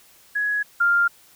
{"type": "tone pair in turn", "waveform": "sine", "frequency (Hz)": [1675, 1397.5], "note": ["G#6", "F6"], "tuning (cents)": [14, 1], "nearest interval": "minor third", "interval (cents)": 313, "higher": "first", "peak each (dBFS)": [-20, -15], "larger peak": "second", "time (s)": [[0.35, 0.63], [0.8, 1.08]], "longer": "neither", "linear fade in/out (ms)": 10, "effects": ["white hiss -53 dBFS RMS until 1.35 s"]}